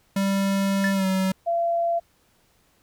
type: tone with pitch glide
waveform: square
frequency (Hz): 196 to 189.54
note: G3 to F#3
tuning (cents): 0 to +42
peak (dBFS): -21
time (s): 0.16-1.32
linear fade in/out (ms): 5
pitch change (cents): -58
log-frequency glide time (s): 0.94-1.06
type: tone with exponential decay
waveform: triangle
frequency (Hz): 1755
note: A6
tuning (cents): -5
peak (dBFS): -18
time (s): 0.84-1.04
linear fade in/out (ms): 2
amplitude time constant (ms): 42
type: tone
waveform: sine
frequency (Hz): 681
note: F5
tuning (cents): -44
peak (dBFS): -20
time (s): 1.46-2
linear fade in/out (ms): 20
effects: pink hiss -63 dBFS RMS until 2.82 s

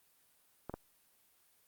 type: clicks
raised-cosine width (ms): 1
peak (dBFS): -26 / -25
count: 2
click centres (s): 0.696 / 0.74
effects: white hiss -70 dBFS RMS until 1.67 s + Opus 32 kbps

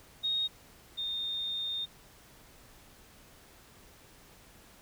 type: tone pair in turn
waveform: sine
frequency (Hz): 3729 / 3654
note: A#7 / A#7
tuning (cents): 0 / -35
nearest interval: unison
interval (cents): 35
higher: first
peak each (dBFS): -28 / -32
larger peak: first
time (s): 0.23-0.48 / 0.97-1.86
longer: second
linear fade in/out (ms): 20
effects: pink hiss -57 dBFS RMS until 4.81 s

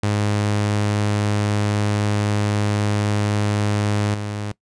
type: tone with level steps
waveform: sawtooth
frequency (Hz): 103.83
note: G#2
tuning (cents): 0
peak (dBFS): -14 / -21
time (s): 0.03-4.52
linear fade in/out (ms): 5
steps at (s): 4.14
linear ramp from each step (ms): 5
effects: noise-tail reverb RT60 0.1 s tail -21 dB re dry + resampled to 22050 Hz

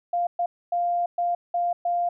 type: tone bursts at uneven times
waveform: sine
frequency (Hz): 698.5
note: F5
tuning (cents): 0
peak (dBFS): -21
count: 6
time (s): 0.13-0.27 / 0.39-0.46 / 0.72-1.06 / 1.18-1.35 / 1.54-1.73 / 1.85-2.09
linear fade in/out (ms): 5
effects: none

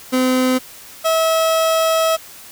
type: tone pair in turn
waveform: 30% pulse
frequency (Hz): 256.3 / 647.2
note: C4 / E5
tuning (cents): -36 / -32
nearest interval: octave + major third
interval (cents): 1604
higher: second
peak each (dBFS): -11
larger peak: neither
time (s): 0.12-0.59 / 1.04-2.17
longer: second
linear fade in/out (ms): 20
effects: white hiss -39 dBFS RMS until 2.51 s

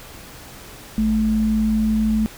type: tone pair together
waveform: sine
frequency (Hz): 54.48 / 217.9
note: A1 / A3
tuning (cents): -16 / -17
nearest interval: 2 octaves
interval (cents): 2399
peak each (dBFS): -25 / -16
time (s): 0.98-2.26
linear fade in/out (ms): 0
effects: pink hiss -40 dBFS RMS until 2.37 s

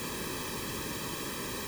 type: noise with comb filter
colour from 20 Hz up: pink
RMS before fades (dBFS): -37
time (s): 0-1.67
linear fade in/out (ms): 0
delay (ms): 1.4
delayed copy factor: -0.85
effects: none

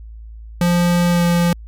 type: tone with pitch glide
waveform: square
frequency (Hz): 174.61 to 172.8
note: F3 to F3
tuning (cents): 0 to -18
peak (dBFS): -13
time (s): 0.61-1.53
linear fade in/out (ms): 2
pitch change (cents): -18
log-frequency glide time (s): 1.1-1.24
effects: added 55 Hz sine -32 dBFS peak until 1.67 s + MP3 96 kbps

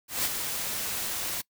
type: noise with ADSR envelope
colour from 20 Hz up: white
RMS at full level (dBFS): -26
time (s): 0.08-1.42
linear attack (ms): 170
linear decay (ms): 30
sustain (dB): -6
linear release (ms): 17
effects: noise-tail reverb RT60 0.1 s tail -23 dB re dry

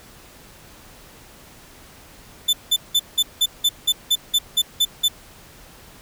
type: tone bursts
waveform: 40% pulse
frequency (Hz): 3520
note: A7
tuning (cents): 0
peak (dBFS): -13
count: 12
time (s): 2.48-5.084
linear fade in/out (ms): 10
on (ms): 52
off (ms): 180
effects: pink hiss -46 dBFS RMS until 6.01 s

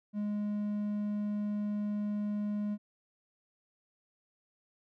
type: tone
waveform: triangle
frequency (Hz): 207.7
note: G#3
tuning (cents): 0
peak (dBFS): -29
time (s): 0.13-2.78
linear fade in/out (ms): 50
effects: none

